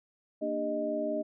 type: tone cluster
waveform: sine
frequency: 232.2 / 297.1 / 399.1 / 620 Hz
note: A#3 / D4 / G4 / D#5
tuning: -7 / +20 / +31 / -6 cents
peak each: -38 / -35 / -39 / -31 dBFS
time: 0.41-1.23 s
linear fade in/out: 20 ms
effects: none